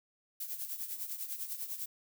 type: noise with tremolo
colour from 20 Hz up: violet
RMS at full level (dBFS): -37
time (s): 0.4-1.86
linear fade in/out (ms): 5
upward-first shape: triangle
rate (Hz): 10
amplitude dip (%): 75
effects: none